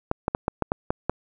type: clicks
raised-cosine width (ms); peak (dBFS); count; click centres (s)
1; -8; 8; 0.114 / 0.281 / 0.349 / 0.481 / 0.623 / 0.719 / 0.905 / 1.096
effects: none